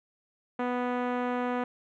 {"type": "tone with low-pass filter", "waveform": "5% pulse", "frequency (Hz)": 246.9, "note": "B3", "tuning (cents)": 0, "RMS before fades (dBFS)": -30, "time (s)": [0.59, 1.64], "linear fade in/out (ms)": 5, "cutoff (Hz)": 940, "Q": 0.5, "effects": []}